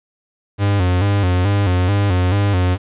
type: tone with vibrato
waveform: 45% pulse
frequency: 95.4 Hz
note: G2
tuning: 47 cents flat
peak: -13 dBFS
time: 0.58-2.78 s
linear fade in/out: 50 ms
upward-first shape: square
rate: 2.3 Hz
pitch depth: 97 cents each way
effects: resampled to 8000 Hz + 8-bit